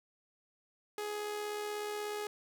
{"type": "tone with amplitude modulation", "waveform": "sawtooth", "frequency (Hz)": 418.2, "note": "G#4", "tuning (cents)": 12, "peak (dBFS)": -31, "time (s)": [0.98, 2.27], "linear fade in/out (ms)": 2, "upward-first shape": "sine", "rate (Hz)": 76.5, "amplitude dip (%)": 35, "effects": []}